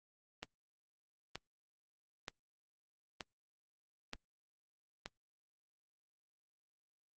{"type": "click train", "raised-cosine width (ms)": 0.2, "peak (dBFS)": -24, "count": 6, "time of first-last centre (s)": [0.43, 5.06], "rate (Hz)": 1.08, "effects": ["Opus 32 kbps"]}